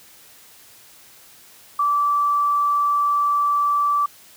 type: tone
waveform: sine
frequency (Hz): 1161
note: D6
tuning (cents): -20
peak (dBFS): -16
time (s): 1.79-4.06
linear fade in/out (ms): 5
effects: white hiss -48 dBFS RMS until 4.36 s + high-pass 60 Hz 12 dB/octave